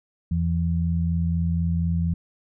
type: tone pair together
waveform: sine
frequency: 84.3 / 168.42 Hz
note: E2 / E3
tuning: +39 / +37 cents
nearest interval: octave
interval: 1198 cents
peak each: -23 dBFS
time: 0.31-2.14 s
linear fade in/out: 5 ms
effects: none